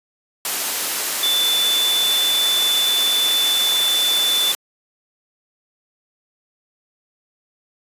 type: tone in noise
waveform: sine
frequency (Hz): 3504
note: A7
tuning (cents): -8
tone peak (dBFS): -16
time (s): 1.23-4.52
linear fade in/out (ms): 2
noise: white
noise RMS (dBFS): -22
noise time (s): 0.45-4.55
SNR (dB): +3
effects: high-pass 300 Hz 12 dB/octave + resampled to 32000 Hz